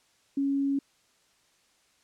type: tone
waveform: sine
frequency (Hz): 277.2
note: C#4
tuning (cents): 0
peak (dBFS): -24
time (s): 0.37-0.79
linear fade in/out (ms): 5
effects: white hiss -66 dBFS RMS until 2.03 s + low-pass 8000 Hz 12 dB/octave